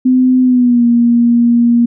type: tone with pitch glide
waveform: sine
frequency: 255.3 to 236.8 Hz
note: C4 to A#3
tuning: -42 to +27 cents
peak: -6 dBFS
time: 0.05-1.86 s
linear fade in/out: 10 ms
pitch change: -131 cents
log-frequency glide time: 0.42-0.85 s
effects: none